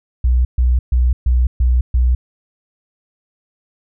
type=tone bursts; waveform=sine; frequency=61.74 Hz; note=B1; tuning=in tune; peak=-10 dBFS; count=6; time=0.24-2.15 s; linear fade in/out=5 ms; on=210 ms; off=130 ms; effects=none